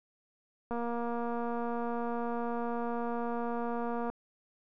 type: click train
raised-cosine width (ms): 1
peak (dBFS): -23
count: 801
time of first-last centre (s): 0.71-4.1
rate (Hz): 236
effects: none